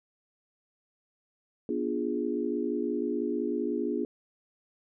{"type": "chord", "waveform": "sine", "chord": "B diminished seventh", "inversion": "none", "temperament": "equal with one note detuned", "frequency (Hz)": [243.4, 293.7, 349.2, 415.3], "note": ["B3", "D4", "F4", "Ab4"], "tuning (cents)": [-25, 0, 0, 0], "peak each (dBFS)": -33, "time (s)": [1.69, 4.05], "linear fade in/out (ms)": 2, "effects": []}